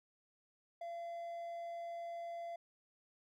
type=tone; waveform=triangle; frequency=682 Hz; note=F5; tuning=41 cents flat; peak=-40 dBFS; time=0.81-2.56 s; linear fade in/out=5 ms; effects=none